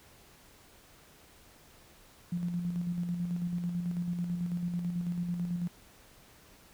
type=tone with tremolo; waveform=sine; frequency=174.61 Hz; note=F3; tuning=in tune; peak=-29 dBFS; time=2.32-5.68 s; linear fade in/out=5 ms; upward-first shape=square; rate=9.1 Hz; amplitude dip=40%; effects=pink hiss -58 dBFS RMS until 6.73 s